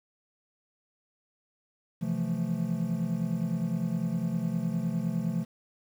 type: chord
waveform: triangle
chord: F major seventh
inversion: second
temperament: equal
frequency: 130.81 / 164.81 / 174.61 / 220 Hz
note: C3 / E3 / F3 / A3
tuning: 0 / 0 / 0 / 0 cents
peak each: -35 / -31 / -29 / -31 dBFS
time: 2.01-5.45 s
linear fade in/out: 20 ms
effects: 9-bit